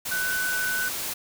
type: tone in noise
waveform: sine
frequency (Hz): 1499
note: F#6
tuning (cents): +22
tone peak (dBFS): -25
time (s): 0.11-0.89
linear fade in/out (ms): 10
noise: white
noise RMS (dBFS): -31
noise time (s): 0.05-1.14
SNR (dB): +3
effects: none